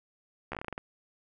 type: slowing click train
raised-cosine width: 0.5 ms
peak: -21 dBFS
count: 10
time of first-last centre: 0.52-0.779 s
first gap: 13 ms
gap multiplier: 1.19
effects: none